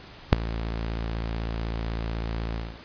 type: tone with ADSR envelope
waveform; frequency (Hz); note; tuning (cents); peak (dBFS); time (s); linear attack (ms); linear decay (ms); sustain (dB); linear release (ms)
sawtooth; 56; A1; +31; -7; 0.32-2.79; 9; 9; -17; 240
effects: pink hiss -46 dBFS RMS until 2.84 s + resampled to 11025 Hz